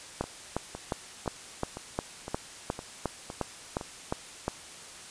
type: two click trains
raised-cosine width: 1 ms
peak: -14 / -23 dBFS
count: 13 / 8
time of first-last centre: 0.21-4.48 / 0.24-3.811 s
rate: 2.81 / 1.96 Hz
effects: white hiss -46 dBFS RMS until 5.1 s + resampled to 22050 Hz